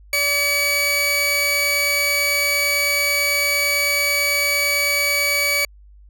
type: tone pair together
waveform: sawtooth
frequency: 576 / 2275 Hz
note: D5 / C#7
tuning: -34 / +44 cents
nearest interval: 2 octaves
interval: 2378 cents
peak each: -22 / -14 dBFS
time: 0.13-5.65 s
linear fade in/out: 2 ms
effects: added 50 Hz sine -43 dBFS peak until 6.09 s